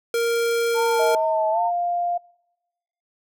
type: tone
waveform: square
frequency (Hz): 466.2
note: A#4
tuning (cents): 0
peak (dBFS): -20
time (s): 0.14-1.15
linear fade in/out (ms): 2
type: tone with vibrato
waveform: sine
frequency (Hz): 889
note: A5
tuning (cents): +18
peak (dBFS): -22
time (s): 0.74-1.72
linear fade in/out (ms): 50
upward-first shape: triangle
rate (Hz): 2.4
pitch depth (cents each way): 44
type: tone with pitch glide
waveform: sine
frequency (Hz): 638 to 699.8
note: D#5 to F5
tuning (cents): +43 to +3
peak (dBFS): -20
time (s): 0.99-2.18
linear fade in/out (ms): 10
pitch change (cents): +160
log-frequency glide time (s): 1.51-1.59
effects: noise-tail reverb RT60 1.0 s tail -26 dB re dry